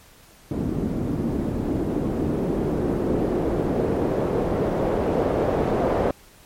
white noise with low-pass filter sweep, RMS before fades -23 dBFS, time 0.51-6.11 s, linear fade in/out 2 ms, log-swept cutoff 260 to 590 Hz, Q 1.5, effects pink hiss -51 dBFS RMS until 6.45 s + MP3 64 kbps

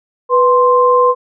sine tone pair together, 493.9 / 1046.5 Hz, B4 / C6, 0 / 0 cents, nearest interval octave + minor second, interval 1300 cents, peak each -10 dBFS, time 0.29-1.15 s, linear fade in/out 50 ms, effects none

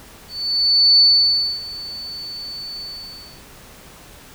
sine tone with ADSR envelope, 4490 Hz, C#8, 21 cents sharp, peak -8 dBFS, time 0.28-3.43 s, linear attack 710 ms, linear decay 610 ms, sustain -20 dB, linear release 620 ms, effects pink hiss -43 dBFS RMS until 4.34 s

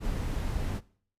brown noise, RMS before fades -31 dBFS, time 0-0.81 s, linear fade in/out 50 ms, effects noise-tail reverb RT60 0.5 s tail -20 dB re dry + resampled to 32000 Hz

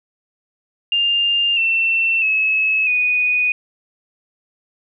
sine tone with pitch steps, 2803 / 2690 / 2582 / 2479 Hz, F7 / E7 / E7 / D#7, +6 / +34 / -37 / -7 cents, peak -14 dBFS, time 0.92-3.52 s, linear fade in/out 2 ms, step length 650 ms, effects none

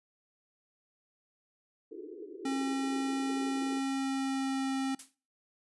white band-pass noise, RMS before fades -44 dBFS, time 1.91-3.8 s, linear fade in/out 10 ms, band 310 to 440 Hz, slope 96 dB/octave
square tone with pitch glide, 270 to 267.5 Hz, C#4 to C4, -45 to +38 cents, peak -31 dBFS, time 2.45-4.95 s, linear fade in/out 5 ms, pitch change -17 cents, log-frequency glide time 3.88-4.76 s
blue noise with exponential decay, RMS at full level -39 dBFS, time 4.99-5.15 s, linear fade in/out 5 ms, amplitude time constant 34 ms
effects noise-tail reverb RT60 0.4 s tail -24 dB re dry + resampled to 24000 Hz

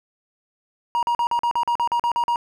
triangle tone bursts, 949 Hz, A#5, 31 cents sharp, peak -16 dBFS, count 12, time 0.95-2.359 s, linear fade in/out 0 ms, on 78 ms, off 43 ms, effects none

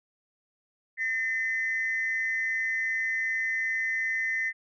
sine tone pair together, 1817.4 / 2040 Hz, A#6 / C7, -44 / -44 cents, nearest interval major second, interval 200 cents, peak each -28 dBFS, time 0.97-4.53 s, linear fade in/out 50 ms, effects tanh soft clip ceiling -20 dBFS

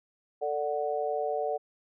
sine chord, D major, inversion second, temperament equal with one note detuned, 444.9 / 587.3 / 740 Hz, A4 / D5 / F#5, +19 / 0 / 0 cents, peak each -32 dBFS, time 0.41-1.58 s, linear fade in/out 20 ms, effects none

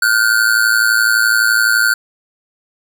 square ring-modulated tone, 1480 Hz, F#6, in tune, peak -8 dBFS, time 0.02-1.94 s, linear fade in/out 5 ms, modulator 55.9 Hz, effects none

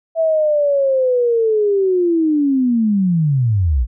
sine linear sweep, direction down, 659.3 to 51.91 Hz, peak -12 dBFS, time 0.15-3.87 s, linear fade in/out 50 ms, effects none

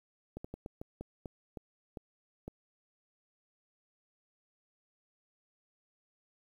slowing click train, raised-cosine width 2 ms, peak -28 dBFS, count 10, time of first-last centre 0.37-2.48 s, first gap 75 ms, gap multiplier 1.27, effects 10-bit

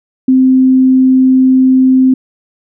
sine tone, 259.9 Hz, C4, 11 cents flat, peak -4 dBFS, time 0.28-2.14 s, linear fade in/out 5 ms, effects none

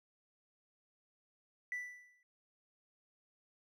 triangle tone with exponential decay, 1975.5 Hz, B6, in tune, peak -32 dBFS, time 1.72-2.23 s, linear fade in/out 1 ms, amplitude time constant 110 ms, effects tanh soft clip ceiling -33 dBFS

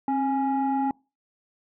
sine tone pair together, 267.6 / 830.6 Hz, C4 / G#5, +39 / 0 cents, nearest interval octave + minor sixth, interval 1961 cents, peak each -23 dBFS, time 0.08-0.91 s, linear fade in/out 2 ms, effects noise-tail reverb RT60 0.3 s tail -26 dB re dry + tanh soft clip ceiling -18 dBFS

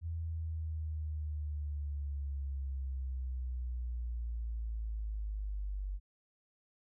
sine linear sweep, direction down, 83.2 to 47.68 Hz, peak -35 dBFS, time 0.01-6 s, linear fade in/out 50 ms, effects none

